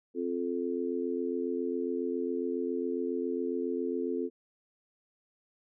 sine chord, F major, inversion second, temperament just, 261.9 / 349.2 / 436.5 Hz, C4 / F4 / A4, +2 / 0 / -14 cents, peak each -34 dBFS, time 0.14-4.3 s, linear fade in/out 50 ms, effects none

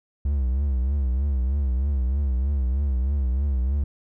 triangle tone with vibrato, 66.8 Hz, C2, 36 cents sharp, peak -18 dBFS, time 0.25-3.84 s, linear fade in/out 5 ms, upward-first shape triangle, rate 3.2 Hz, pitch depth 160 cents each way, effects none

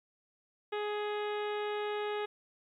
harmonic tone, 417.7 Hz, G#4, 10 cents sharp, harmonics 1 / 2 / 3 / 4 / 5 / 6 / 7 / 8 / 9, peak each -34 / -40 / -44 / -46 / -48 / -50 / -51 / -52 / -53 dBFS, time 0.72-2.26 s, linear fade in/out 10 ms, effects 12-bit

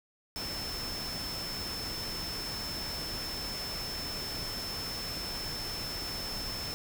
sine tone in noise, 5290 Hz, E8, 5 cents sharp, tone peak -37 dBFS, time 0.36-6.74 s, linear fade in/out 0 ms, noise pink, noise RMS -40 dBFS, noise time 0.36-6.74 s, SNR 0 dB, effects none

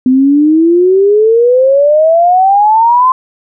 sine exponential sweep, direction up, 252.1 to 1046.5 Hz, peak -4 dBFS, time 0.06-3.12 s, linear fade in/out 2 ms, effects none

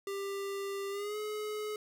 square tone with pitch glide, 395.9 to 424.3 Hz, G4 to G#4, +17 to +37 cents, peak -36 dBFS, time 0.07-1.76 s, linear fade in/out 2 ms, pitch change +120 cents, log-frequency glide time 0.9-1.17 s, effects none

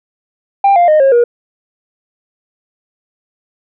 sine tone with pitch steps, 793 / 698.4 / 615 / 541.6 / 477 Hz, G5 / F5 / D#5 / C#5 / A#4, +20 / 0 / -20 / -40 / +40 cents, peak -3 dBFS, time 0.64-1.24 s, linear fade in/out 5 ms, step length 120 ms, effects tanh soft clip ceiling -4 dBFS

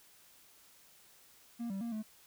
triangle tone with pitch steps, 235.2 / 194.3 / 233.8 / 216.3 Hz, A#3 / G3 / A#3 / A3, +16 / -15 / +5 / -29 cents, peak -34 dBFS, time 1.59-2.03 s, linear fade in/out 20 ms, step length 110 ms, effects white hiss -62 dBFS RMS until 2.26 s

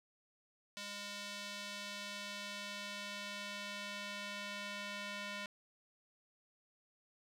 square tone with band-pass filter sweep, 203.6 Hz, G#3, 34 cents flat, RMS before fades -45 dBFS, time 0.77-5.46 s, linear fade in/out 0 ms, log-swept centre 4100 to 2600 Hz, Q 1, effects none

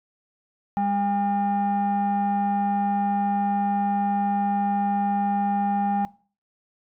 sine tone pair together, 201.6 / 806 Hz, G3 / G5, +49 / +48 cents, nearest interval 2 octaves, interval 2399 cents, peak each -23 / -21 dBFS, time 0.77-6.05 s, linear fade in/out 0 ms, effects noise-tail reverb RT60 0.4 s tail -21 dB re dry + tanh soft clip ceiling -17 dBFS

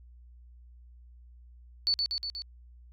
sine tone with echo, 4472 Hz, C#8, 14 cents sharp, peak -23 dBFS, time 1.87-1.94 s, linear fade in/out 0 ms, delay 120 ms, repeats 4, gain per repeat -3 dB, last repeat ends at 2.42 s, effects added 60 Hz sine -50 dBFS peak until 2.92 s

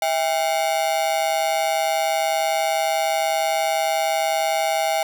45% pulse ring-modulated tone, 725 Hz, F#5, 35 cents flat, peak -16 dBFS, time 0.02-5.03 s, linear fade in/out 2 ms, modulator 75.5 Hz, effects none

